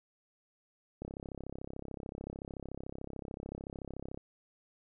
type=click train; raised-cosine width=2 ms; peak=-28 dBFS; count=107; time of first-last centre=1.02-4.175 s; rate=33.6 Hz; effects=none